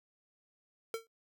square tone with exponential decay, 452.7 Hz, A4, 49 cents sharp, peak -31 dBFS, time 0.94-1.07 s, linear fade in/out 1 ms, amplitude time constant 27 ms, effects noise-tail reverb RT60 0.1 s tail -20 dB re dry

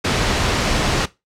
pink noise, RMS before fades -18 dBFS, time 0.04-1.06 s, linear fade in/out 10 ms, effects noise-tail reverb RT60 0.2 s tail -17 dB re dry + low-pass 6000 Hz 12 dB/octave

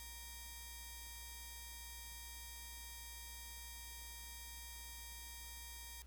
5% pulse ring-modulated tone, 1402 Hz, F6, 6 cents sharp, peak -36 dBFS, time 0-6.02 s, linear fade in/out 0 ms, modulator 459 Hz, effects added 60 Hz sine -54 dBFS peak until 6.06 s + pink hiss -69 dBFS RMS until 6.06 s

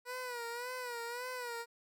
15% pulse tone with vibrato, 486.5 Hz, B4, 26 cents flat, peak -33 dBFS, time 0.05-1.66 s, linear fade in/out 50 ms, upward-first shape sine, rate 1.8 Hz, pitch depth 77 cents each way, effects none

